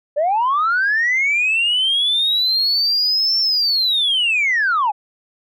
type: linear two-way sweep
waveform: sine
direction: up then down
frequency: 559 to 5440 to 787 Hz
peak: -13 dBFS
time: 0.16-4.92 s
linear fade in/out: 20 ms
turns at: 3.39 s
effects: tanh soft clip ceiling -11 dBFS